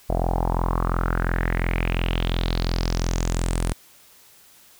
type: tone with low-pass filter sweep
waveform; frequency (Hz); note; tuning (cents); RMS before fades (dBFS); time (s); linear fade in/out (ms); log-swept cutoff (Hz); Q
sawtooth; 42.85; F1; -32; -23; 0.09-3.73; 10; 670 to 9900; 4.8
effects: white hiss -52 dBFS RMS until 4.79 s